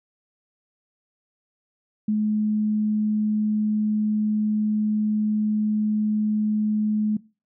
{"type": "tone", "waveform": "sine", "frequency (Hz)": 212.9, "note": "G#3", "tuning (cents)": 43, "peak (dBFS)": -19, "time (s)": [2.08, 7.17], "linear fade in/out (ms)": 5, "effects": ["noise-tail reverb RT60 0.3 s tail -20 dB re dry"]}